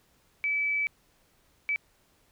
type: tone bursts at uneven times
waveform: sine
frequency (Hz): 2301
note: D7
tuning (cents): -36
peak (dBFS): -25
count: 2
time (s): 0.44-0.87 / 1.69-1.76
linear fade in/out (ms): 0
effects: pink hiss -66 dBFS RMS until 2.31 s